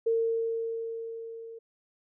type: tone with level ramp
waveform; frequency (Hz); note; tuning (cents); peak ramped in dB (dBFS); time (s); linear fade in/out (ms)
sine; 455.7; A#4; -39; -22 to -41; 0.06-1.59; 10
effects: none